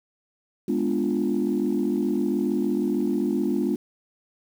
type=chord; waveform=sine; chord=G# diminished seventh; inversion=none; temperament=equal; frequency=207.7 / 246.9 / 293.7 / 349.2 Hz; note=G#3 / B3 / D4 / F4; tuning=0 / 0 / 0 / 0 cents; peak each=-26 dBFS; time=0.68-3.76 s; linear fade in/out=5 ms; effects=tanh soft clip ceiling -14 dBFS + 8-bit